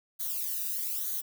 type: noise with flanger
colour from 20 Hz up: violet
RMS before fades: -33 dBFS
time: 0.19-1.22 s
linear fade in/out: 20 ms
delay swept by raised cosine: 0.38 to 0.93 ms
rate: 1.1 Hz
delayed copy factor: -0.9
effects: none